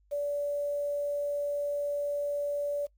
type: tone with quantisation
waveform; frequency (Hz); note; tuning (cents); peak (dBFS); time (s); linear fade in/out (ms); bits
sine; 578; D5; -28; -28; 0.11-2.87; 20; 9
effects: noise-tail reverb RT60 0.1 s tail -20 dB re dry + added 50 Hz sine -63 dBFS peak until 2.97 s